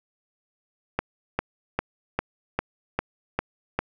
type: click train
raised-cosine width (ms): 0.5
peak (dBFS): -8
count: 8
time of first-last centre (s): 0.99-3.79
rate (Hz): 2.5
effects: none